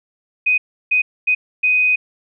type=tone bursts at uneven times; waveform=sine; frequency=2500 Hz; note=D#7; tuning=8 cents sharp; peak=-12 dBFS; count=4; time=0.46-0.58 / 0.91-1.02 / 1.27-1.35 / 1.63-1.96 s; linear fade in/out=10 ms; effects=none